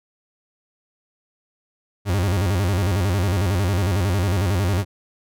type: tone with vibrato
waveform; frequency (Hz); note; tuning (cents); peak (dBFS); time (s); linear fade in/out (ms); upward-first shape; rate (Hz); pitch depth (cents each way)
40% pulse; 94.3; F#2; +33; -17; 2.05-4.85; 50; square; 11; 130
effects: none